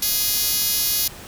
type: tone with high-pass filter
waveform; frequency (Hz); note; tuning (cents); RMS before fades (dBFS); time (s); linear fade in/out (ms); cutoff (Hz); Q
5% pulse; 415.3; G#4; 0; -21; 0.02-1.08; 5; 7100; 0.78
effects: pink hiss -39 dBFS RMS until 1.27 s